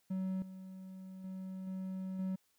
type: tone with level steps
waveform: triangle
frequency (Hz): 188.3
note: F#3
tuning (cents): +31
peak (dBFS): -32 / -44 / -39 / -36 / -32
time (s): 0.1-2.36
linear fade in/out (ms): 10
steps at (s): 0.42 / 1.24 / 1.67 / 2.19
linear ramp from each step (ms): 2
effects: white hiss -75 dBFS RMS until 2.58 s